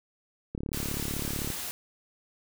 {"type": "click train", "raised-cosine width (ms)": 3, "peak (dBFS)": -21, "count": 35, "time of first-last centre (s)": [0.55, 1.502], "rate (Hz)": 35.7}
{"type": "noise", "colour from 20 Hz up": "white", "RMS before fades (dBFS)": -36, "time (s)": [0.73, 1.71], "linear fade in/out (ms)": 0}
{"effects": []}